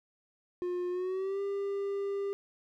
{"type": "tone with pitch glide", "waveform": "triangle", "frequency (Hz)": [356.9, 398.3], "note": ["F4", "G4"], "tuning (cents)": [38, 28], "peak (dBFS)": -29, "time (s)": [0.62, 2.33], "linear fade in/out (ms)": 0, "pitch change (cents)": 190, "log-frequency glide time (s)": [0.9, 1.41], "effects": []}